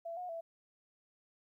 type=tone with pitch steps; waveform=sine; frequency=671 / 722 / 664 Hz; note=E5 / F#5 / E5; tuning=+31 / -43 / +12 cents; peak=-39 dBFS; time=0.05-0.41 s; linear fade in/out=10 ms; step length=120 ms; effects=13-bit